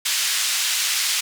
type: band-pass noise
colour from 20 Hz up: white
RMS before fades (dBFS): -22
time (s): 0.05-1.21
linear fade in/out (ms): 10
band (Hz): 1900 to 7100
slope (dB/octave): 12
effects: none